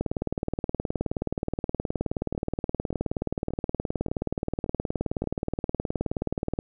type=two click trains; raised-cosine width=2 ms; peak=-24 / -13 dBFS; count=6 / 126; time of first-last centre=2.35-5.24 / 0.01-6.589 s; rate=1.73 / 19 Hz; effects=none